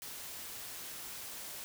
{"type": "noise", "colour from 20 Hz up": "white", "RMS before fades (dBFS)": -45, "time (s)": [0.02, 1.64], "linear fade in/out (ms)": 0, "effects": []}